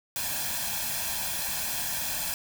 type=noise with comb filter; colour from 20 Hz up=white; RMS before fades=-31 dBFS; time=0.16-2.34 s; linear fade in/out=0 ms; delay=1.2 ms; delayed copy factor=+0.7; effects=none